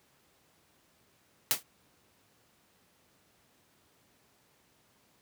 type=noise with exponential decay; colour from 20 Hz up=white; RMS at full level=-22 dBFS; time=1.51-1.63 s; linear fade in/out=0 ms; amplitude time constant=25 ms; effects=pink hiss -67 dBFS RMS until 5.21 s + high-pass 100 Hz 12 dB/octave